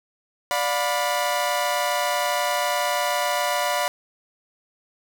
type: chord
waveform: sawtooth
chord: B diminished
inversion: first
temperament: equal with one note detuned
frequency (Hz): 587.3 / 715.2 / 987.8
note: D5 / F5 / B5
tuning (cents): 0 / +41 / 0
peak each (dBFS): -22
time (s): 0.51-3.88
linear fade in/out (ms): 0
effects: none